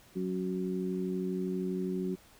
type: harmonic tone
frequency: 92.5 Hz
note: F#2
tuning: in tune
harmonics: 2 / 3 / 4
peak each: -33 / -39 / -35 dBFS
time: 0.15-2.16 s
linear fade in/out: 20 ms
effects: pink hiss -59 dBFS RMS until 2.39 s